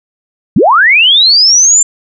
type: linear sweep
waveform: sine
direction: up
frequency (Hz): 130.81 to 7340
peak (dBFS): -3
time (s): 0.56-1.83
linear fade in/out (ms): 5
effects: none